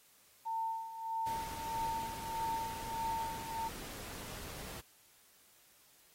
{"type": "tone with tremolo", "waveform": "sine", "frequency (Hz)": 900, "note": "A5", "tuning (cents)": 39, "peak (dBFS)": -33, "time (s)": [0.45, 3.69], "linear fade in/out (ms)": 20, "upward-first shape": "sine", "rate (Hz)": 1.6, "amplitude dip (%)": 70}
{"type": "noise", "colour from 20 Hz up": "pink", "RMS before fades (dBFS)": -47, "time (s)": [1.26, 4.81], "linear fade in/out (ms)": 10}
{"effects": ["white hiss -65 dBFS RMS until 6.14 s", "AAC 48 kbps"]}